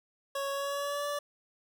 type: tone with pitch glide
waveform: 25% pulse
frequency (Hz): 554.4 to 579.6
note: C#5 to D5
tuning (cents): 0 to -23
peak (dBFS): -28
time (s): 0.35-1.19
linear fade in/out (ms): 5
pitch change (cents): +77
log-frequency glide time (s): 0.51-1.07
effects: none